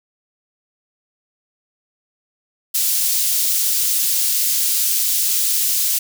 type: high-pass noise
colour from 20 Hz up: white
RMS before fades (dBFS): -18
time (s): 2.74-5.99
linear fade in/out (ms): 10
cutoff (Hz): 4400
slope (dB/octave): 12
effects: none